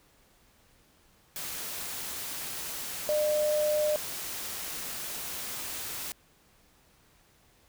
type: tone in noise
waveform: sine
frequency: 603 Hz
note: D5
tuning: 46 cents sharp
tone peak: -24 dBFS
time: 3.09-3.96 s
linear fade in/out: 0 ms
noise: white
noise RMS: -37 dBFS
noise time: 1.36-6.12 s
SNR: +10 dB
effects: pink hiss -63 dBFS RMS until 7.68 s